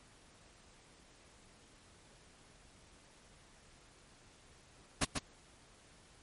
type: noise with echo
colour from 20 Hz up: pink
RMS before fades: -30 dBFS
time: 5.01-5.05 s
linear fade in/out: 10 ms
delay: 140 ms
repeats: 1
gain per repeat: -5 dB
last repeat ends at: 5.19 s
effects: pink hiss -62 dBFS RMS until 6.22 s + MP3 48 kbps